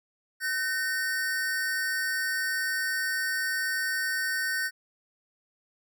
square tone pair together, 1521.9 / 1832 Hz, F#6 / A#6, +48 / -31 cents, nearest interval minor third, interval 321 cents, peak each -30 / -31 dBFS, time 0.4-4.71 s, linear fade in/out 50 ms, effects none

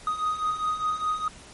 triangle beating tone pair, 1244.5 / 1249.4 Hz, D#6 / D#6, 0 / +7 cents, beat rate 4.9 Hz, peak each -29 / -24 dBFS, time 0.07-1.28 s, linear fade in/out 2 ms, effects pink hiss -47 dBFS RMS until 1.53 s + MP3 48 kbps

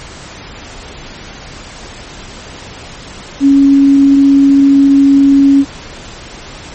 sine tone, 277.2 Hz, C#4, in tune, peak -3 dBFS, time 3.4-5.65 s, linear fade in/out 50 ms, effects pink hiss -30 dBFS RMS until 6.74 s + MP3 32 kbps

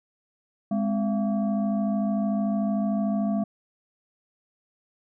sine tone with frequency modulation, 207.3 Hz, G#3, 3 cents flat, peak -22 dBFS, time 0.71-3.44 s, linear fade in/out 5 ms, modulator 468 Hz, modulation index 0.76, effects none

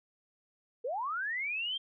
sine linear sweep, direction up, 440.9 to 3217 Hz, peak -32 dBFS, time 0.84-1.78 s, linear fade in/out 10 ms, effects none

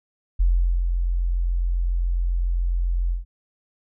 sine tone with ADSR envelope, 43.65 Hz, F1, in tune, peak -14 dBFS, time 0.39-3.25 s, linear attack 16 ms, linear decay 420 ms, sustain -5 dB, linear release 140 ms, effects none

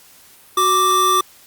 square tone pair together, 370 / 1174.7 Hz, F#4 / D6, 0 / 0 cents, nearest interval octave + minor sixth, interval 2000 cents, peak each -22 / -14 dBFS, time 0.57-1.21 s, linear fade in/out 5 ms, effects white hiss -47 dBFS RMS until 1.46 s + Opus 48 kbps

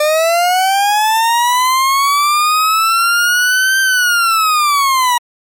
40% pulse linear two-way sweep, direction up then down, 594 to 1568 to 953 Hz, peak -9 dBFS, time 0-5.18 s, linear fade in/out 5 ms, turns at 3.8 s, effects MP3 64 kbps

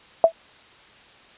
sine tone with exponential decay, 659.3 Hz, E5, in tune, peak -5 dBFS, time 0.24-0.32 s, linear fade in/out 1 ms, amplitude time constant 17 ms, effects white hiss -50 dBFS RMS until 1.37 s + resampled to 8000 Hz

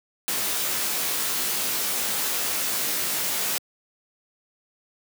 white noise with comb filter, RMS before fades -26 dBFS, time 0.28-3.58 s, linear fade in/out 0 ms, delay 18 ms, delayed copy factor -0.8, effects high-pass 150 Hz 12 dB/octave

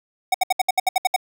square tone bursts, 747 Hz, F#5, 16 cents sharp, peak -15 dBFS, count 10, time 0.32-1.163 s, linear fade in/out 5 ms, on 24 ms, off 67 ms, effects none

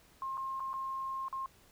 sine tone with dropouts, 1066 Hz, C6, 32 cents sharp, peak -35 dBFS, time 0.22-1.46 s, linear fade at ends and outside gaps 1 ms, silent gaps 0.372-0.377 / 0.597-0.603 / 0.732-0.739 / 1.283-1.327 s, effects pink hiss -63 dBFS RMS until 1.71 s

